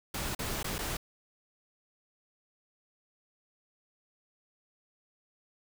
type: noise with dropouts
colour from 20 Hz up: pink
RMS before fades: -35 dBFS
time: 0.14-0.97 s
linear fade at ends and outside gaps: 5 ms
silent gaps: 0.35-0.39 / 0.63-0.643 / 0.783-0.788 s
effects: none